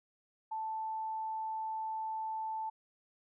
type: tone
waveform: sine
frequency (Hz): 880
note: A5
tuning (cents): 0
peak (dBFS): -35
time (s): 0.51-2.7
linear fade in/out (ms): 10
effects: none